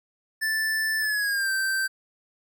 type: tone with pitch glide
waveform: square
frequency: 1760 to 1559 Hz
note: A6 to G6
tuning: 0 to -10 cents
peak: -24 dBFS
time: 0.41-1.88 s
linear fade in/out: 20 ms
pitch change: -210 cents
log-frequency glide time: 0.99-1.51 s
effects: 11-bit